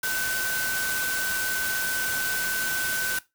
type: tone in noise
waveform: sine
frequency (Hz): 1519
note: F#6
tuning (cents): +45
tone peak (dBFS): -27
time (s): 0.03-3.19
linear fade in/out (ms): 5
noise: white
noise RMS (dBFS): -30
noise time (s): 0.03-3.19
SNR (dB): 0
effects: noise-tail reverb RT60 0.2 s tail -17 dB re dry